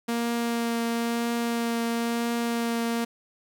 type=tone with vibrato; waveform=sawtooth; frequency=233.6 Hz; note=A#3; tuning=4 cents sharp; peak=-21 dBFS; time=0.08-3.05 s; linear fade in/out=10 ms; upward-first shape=triangle; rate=1 Hz; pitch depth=13 cents each way; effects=9-bit